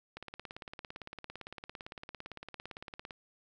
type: click train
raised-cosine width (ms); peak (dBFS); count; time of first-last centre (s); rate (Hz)
0.3; -27; 53; 0.17-3.108; 17.7
effects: none